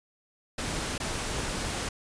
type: noise with dropouts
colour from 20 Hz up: pink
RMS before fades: -32 dBFS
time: 0.58-1.89 s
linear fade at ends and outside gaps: 5 ms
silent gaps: 0.98-1 s
effects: resampled to 22050 Hz